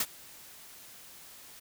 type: noise with ADSR envelope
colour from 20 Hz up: white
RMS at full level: -27 dBFS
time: 0-1.6 s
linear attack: 4 ms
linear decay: 50 ms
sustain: -24 dB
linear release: 11 ms
effects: none